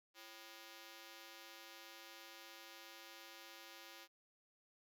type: ring-modulated tone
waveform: 5% pulse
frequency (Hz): 443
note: A4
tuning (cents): +12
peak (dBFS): -40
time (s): 0.14-4.08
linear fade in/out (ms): 50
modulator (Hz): 103
effects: none